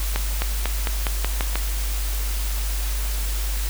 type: accelerating click train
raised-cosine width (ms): 0.3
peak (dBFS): -7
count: 8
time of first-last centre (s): 0.16-1.556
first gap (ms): 260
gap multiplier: 0.91
effects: added 50 Hz sine -22 dBFS peak until 3.69 s + white hiss -32 dBFS RMS until 3.69 s